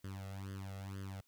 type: tone with flanger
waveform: sawtooth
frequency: 97 Hz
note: G2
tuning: 18 cents flat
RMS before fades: -45 dBFS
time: 0.04-1.21 s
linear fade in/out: 5 ms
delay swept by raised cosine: 0.62 to 1.54 ms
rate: 2.1 Hz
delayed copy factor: +0.95
effects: white hiss -75 dBFS RMS until 1.27 s